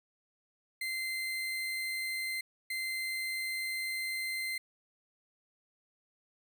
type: tone bursts at uneven times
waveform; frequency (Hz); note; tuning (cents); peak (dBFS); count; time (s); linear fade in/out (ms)
35% pulse; 2076; C7; -14; -32; 2; 0.81-2.41 / 2.7-4.58; 5
effects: none